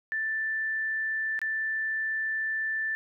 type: tone with dropouts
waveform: sine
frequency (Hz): 1766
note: A6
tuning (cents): +6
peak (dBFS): -27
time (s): 0.12-2.95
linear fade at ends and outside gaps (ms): 0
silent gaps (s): 1.391-1.416
effects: none

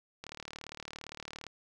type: click train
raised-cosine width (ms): 0.2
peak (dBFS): -25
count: 47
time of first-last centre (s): 0.24-1.467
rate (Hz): 37.5
effects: none

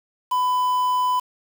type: tone with quantisation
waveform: triangle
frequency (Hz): 1000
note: B5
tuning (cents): +21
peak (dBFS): -16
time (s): 0.31-1.2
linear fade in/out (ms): 10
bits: 6
effects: none

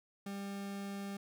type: tone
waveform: 40% pulse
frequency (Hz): 198.8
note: G3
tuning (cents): +25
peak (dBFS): -39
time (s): 0.26-1.17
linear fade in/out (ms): 5
effects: none

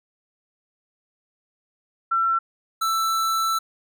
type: tone pair in turn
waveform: sine / square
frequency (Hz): 1348 / 1326.4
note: E6 / E6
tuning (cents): +38 / +10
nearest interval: unison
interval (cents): 28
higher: first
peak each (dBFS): -18 / -21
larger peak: first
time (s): 2.11-2.39 / 2.81-3.59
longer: second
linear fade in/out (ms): 10
effects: none

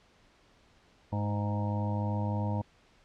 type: harmonic tone with a mistuned harmonic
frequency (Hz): 103.3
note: G#2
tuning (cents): -9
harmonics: 1 / 2 / 3 / 5 / 6 / 7 / 8 / 9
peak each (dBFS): -30 / -35 / -42 / -42 / -43 / -48 / -44 / -40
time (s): 1.12-2.62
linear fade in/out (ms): 10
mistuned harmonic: 2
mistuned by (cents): +29
effects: pink hiss -63 dBFS RMS until 3.04 s + low-pass 5000 Hz 12 dB/octave

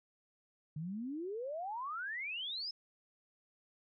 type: exponential sweep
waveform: sine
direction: up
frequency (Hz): 146.6 to 5274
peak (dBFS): -38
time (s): 0.76-2.71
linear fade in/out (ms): 5
effects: none

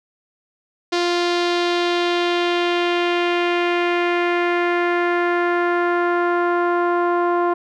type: tone with low-pass filter sweep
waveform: sawtooth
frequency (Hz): 349.2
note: F4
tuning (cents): 0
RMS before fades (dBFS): -19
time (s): 0.92-7.54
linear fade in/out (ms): 10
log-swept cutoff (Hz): 4700 to 1100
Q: 2
effects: none

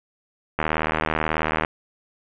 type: click train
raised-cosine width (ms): 0.5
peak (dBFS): -6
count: 84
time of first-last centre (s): 0.59-1.649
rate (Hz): 78.4
effects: resampled to 8000 Hz + 7-bit

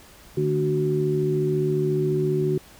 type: harmonic tone with a mistuned harmonic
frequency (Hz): 74.4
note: D2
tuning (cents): +23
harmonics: 2 / 3 / 4 / 5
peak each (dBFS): -24 / -34 / -32 / -22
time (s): 0.37-2.58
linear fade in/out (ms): 5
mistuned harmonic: 2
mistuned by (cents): +17
effects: pink hiss -49 dBFS RMS until 2.79 s

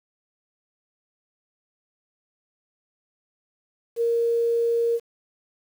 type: tone with quantisation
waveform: sine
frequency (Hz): 466.2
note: A#4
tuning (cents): 0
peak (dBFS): -19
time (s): 3.96-5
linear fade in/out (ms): 50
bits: 8
effects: none

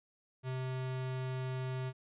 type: tone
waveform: square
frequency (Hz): 129.5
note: C3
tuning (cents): -17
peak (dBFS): -36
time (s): 0.43-1.93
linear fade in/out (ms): 50
effects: resampled to 8000 Hz

